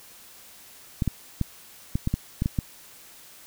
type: clicks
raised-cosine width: 5 ms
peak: -11 dBFS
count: 9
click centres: 1.022 / 1.077 / 1.413 / 1.955 / 2.074 / 2.14 / 2.421 / 2.459 / 2.588 s
effects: white hiss -49 dBFS RMS until 3.46 s